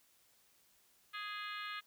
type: harmonic tone with a mistuned harmonic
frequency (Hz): 415.3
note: G#4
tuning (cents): 0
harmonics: 3 / 4 / 5 / 6 / 7 / 8 / 9 / 10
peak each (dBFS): -45 / -47 / -49 / -51 / -52 / -53 / -54 / -55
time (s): 1.13-1.81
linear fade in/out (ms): 20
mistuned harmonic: 9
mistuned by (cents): -54
effects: white hiss -70 dBFS RMS until 1.86 s